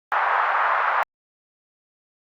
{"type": "band-pass noise", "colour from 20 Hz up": "white", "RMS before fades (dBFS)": -21, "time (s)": [0.12, 1.03], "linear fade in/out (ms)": 0, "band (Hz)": [790, 1400], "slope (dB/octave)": 24, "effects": ["Opus 48 kbps"]}